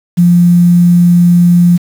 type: tone with quantisation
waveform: sine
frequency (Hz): 174.61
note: F3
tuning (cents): 0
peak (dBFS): -3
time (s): 0.17-1.78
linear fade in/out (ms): 20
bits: 5
effects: none